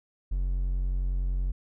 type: tone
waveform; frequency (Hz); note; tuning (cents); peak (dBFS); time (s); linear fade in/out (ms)
triangle; 45.4; F#1; -32; -23; 0.31-1.52; 10
effects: none